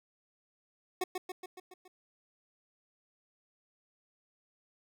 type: tone with echo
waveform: 25% pulse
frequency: 367.8 Hz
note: F#4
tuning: 10 cents flat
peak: -26 dBFS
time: 1.01-1.04 s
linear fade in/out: 5 ms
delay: 140 ms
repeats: 6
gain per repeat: -4 dB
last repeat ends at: 1.88 s
effects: none